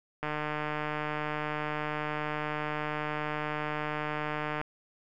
click train, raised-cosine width 0.5 ms, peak -18 dBFS, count 663, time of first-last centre 0.23-4.614 s, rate 151 Hz, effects none

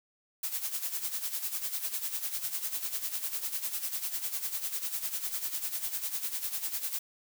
blue noise with tremolo, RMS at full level -32 dBFS, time 0.43-6.99 s, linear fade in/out 5 ms, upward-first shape sine, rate 10 Hz, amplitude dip 70%, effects none

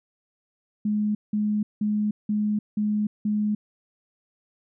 sine tone bursts, 210.3 Hz, G#3, 22 cents sharp, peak -21 dBFS, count 6, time 0.85-3.55 s, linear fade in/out 5 ms, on 300 ms, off 180 ms, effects none

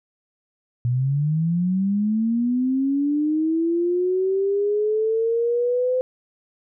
sine linear sweep, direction up, 118.6 to 513 Hz, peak -18 dBFS, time 0.85-6.01 s, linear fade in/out 0 ms, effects none

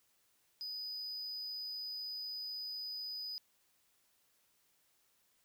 triangle tone, 4978 Hz, D#8, in tune, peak -39 dBFS, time 0.61-3.38 s, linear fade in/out 0 ms, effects white hiss -74 dBFS RMS until 5.44 s

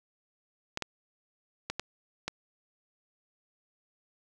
clicks, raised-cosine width 0.2 ms, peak -15 dBFS, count 5, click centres 0.774 / 0.823 / 1.7 / 1.796 / 2.28 s, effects none

